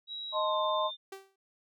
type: tone with pitch glide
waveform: sine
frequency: 3863 to 3604 Hz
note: B7 to A7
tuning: -39 to +41 cents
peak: -37 dBFS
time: 0.07-0.97 s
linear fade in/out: 50 ms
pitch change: -120 cents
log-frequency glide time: 0.31-0.57 s
type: chord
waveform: sine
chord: A diminished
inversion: second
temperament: equal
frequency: 622.3 / 880 / 1046.5 Hz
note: Eb5 / A5 / C6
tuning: 0 / 0 / 0 cents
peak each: -31 / -36 / -30 dBFS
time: 0.32-0.91 s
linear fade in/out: 50 ms
type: tone with exponential decay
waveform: sawtooth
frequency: 387.8 Hz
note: G4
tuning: 19 cents flat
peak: -35 dBFS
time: 1.12-1.36 s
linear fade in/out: 5 ms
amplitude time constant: 52 ms
effects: none